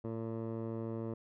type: tone with low-pass filter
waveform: 15% pulse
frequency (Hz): 113.3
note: A#2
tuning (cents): -49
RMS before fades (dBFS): -39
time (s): 0.04-1.14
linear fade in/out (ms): 5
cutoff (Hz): 690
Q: 1.4
effects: none